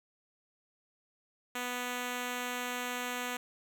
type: tone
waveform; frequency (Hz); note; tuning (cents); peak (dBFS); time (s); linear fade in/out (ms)
5% pulse; 246.9; B3; 0; -23; 1.55-3.37; 5
effects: none